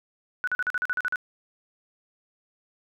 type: tone bursts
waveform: sine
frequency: 1480 Hz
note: F#6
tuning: in tune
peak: -23 dBFS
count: 10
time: 0.44-1.158 s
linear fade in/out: 0 ms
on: 34 ms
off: 42 ms
effects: none